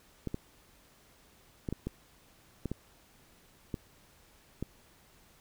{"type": "clicks", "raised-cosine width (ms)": 3, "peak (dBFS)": -21, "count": 9, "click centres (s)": [0.273, 0.344, 1.688, 1.726, 1.87, 2.657, 2.716, 3.742, 4.626], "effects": ["pink hiss -62 dBFS RMS until 5.4 s"]}